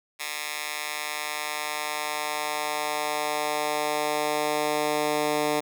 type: tone with high-pass filter sweep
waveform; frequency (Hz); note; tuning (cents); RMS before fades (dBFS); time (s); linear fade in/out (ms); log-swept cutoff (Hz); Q
10% pulse; 150; D3; +37; -28; 0.19-5.61; 20; 1900 to 330; 0.88
effects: none